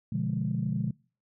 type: chord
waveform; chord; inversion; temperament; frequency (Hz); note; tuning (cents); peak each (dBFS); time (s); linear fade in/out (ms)
sine; B diminished seventh; none; equal; 123.47 / 146.83 / 174.61 / 207.7; B2 / D3 / F3 / Ab3; 0 / 0 / 0 / 0; -32; 0.12-0.91; 5
effects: noise-tail reverb RT60 0.4 s tail -25 dB re dry + tanh soft clip ceiling -17 dBFS